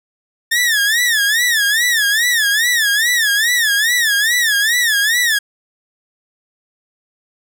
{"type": "tone with vibrato", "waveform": "sawtooth", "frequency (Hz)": 1787, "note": "A6", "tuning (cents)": 26, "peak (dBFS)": -9, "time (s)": [0.51, 5.39], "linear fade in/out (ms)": 10, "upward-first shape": "sine", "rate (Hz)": 2.4, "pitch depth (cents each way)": 170, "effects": []}